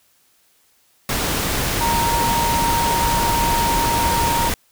sine tone in noise, 932.3 Hz, A#5, in tune, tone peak -18 dBFS, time 1.81-4.49 s, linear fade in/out 2 ms, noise pink, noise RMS -21 dBFS, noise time 1.09-4.54 s, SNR 0 dB, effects white hiss -59 dBFS RMS until 4.71 s

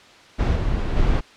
brown noise with level steps, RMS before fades -18 / -22 / -18 dBFS, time 0.38-1.21 s, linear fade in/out 20 ms, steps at 0.55 / 0.96 s, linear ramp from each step 10 ms, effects white hiss -47 dBFS RMS until 1.36 s + low-pass 4000 Hz 12 dB/octave

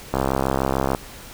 click train, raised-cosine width 1 ms, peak -6 dBFS, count 55, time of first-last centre 0.14-0.948 s, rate 66.8 Hz, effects pink hiss -40 dBFS RMS until 1.33 s

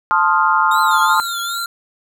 sine chord, F dominant seventh, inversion first, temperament equal, 880 / 1046.5 / 1244.5 / 1396.9 Hz, A5 / C6 / Eb6 / F6, 0 / 0 / 0 / 0 cents, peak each -17 dBFS, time 0.11-1.2 s, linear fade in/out 0 ms
sawtooth tone with vibrato, 3679 Hz, A#7, 24 cents flat, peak -22 dBFS, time 0.71-1.65 s, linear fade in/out 5 ms, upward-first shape triangle, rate 2.5 Hz, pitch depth 190 cents each way
square tone, 1385 Hz, F6, 15 cents flat, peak -23 dBFS, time 0.91-1.66 s, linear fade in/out 2 ms
effects none

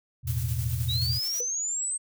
sine chord, E suspended fourth, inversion none, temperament just, 82.41 / 109.88 / 123.61 Hz, E2 / A2 / B2, 0 / -2 / +2 cents, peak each -31 / -31 / -29 dBFS, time 0.23-1.2 s, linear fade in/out 50 ms
blue noise with tremolo, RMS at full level -38 dBFS, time 0.27-1.41 s, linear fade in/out 5 ms, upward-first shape square, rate 9.4 Hz, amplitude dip 30%
sine linear sweep, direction up, 3729 to 8372 Hz, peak -27 dBFS, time 0.88-1.98 s, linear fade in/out 20 ms
sine tone with exponential decay, 485.8 Hz, B4, 29 cents flat, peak -30 dBFS, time 1.4-1.49 s, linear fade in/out 5 ms, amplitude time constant 19 ms
effects none

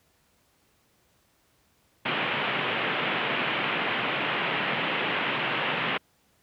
white band-pass noise, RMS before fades -28 dBFS, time 2.05-5.98 s, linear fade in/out 10 ms, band 120 to 3100 Hz, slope 48 dB/octave, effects pink hiss -66 dBFS RMS until 6.42 s + high-pass 60 Hz 12 dB/octave

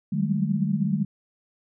sine tone cluster, 152.4 / 187.9 / 197.7 / 213.5 Hz, D#3 / F#3 / G3 / G#3, -36 / +27 / +15 / +48 cents, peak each -27 dBFS, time 0.12-1.05 s, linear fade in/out 10 ms, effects none

